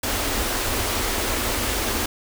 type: band-stop noise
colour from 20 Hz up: pink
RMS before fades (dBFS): -24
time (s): 0.03-2.06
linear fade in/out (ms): 5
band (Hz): 110 to 210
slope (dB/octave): 96
effects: none